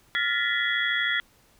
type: tone cluster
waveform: sine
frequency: 1400 / 1738 / 1877 / 1990 / 3345 Hz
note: F6 / A6 / A#6 / B6 / G#7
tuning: +4 / -22 / +11 / +13 / +12 cents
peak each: -30 / -30 / -30 / -28 / -29 dBFS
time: 0.15-1.2 s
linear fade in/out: 0 ms
effects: pink hiss -60 dBFS RMS until 1.59 s